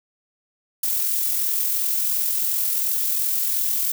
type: noise with amplitude modulation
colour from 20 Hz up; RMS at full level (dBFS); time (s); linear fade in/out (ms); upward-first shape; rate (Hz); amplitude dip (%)
violet; -21; 0.83-3.92; 5; sine; 42.8; 30
effects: none